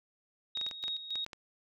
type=tone with tremolo; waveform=sine; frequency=3761 Hz; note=A#7; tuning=15 cents sharp; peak=-33 dBFS; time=0.55-1.25 s; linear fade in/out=5 ms; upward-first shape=square; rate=3.6 Hz; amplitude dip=65%
type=clicks; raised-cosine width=0.2 ms; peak=-26 dBFS; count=9; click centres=0.573 / 0.613 / 0.665 / 0.712 / 0.839 / 0.881 / 1.156 / 1.264 / 1.332 s
effects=none